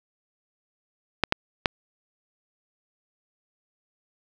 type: clicks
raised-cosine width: 0.3 ms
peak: -3 dBFS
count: 3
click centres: 1.237 / 1.324 / 1.658 s
effects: none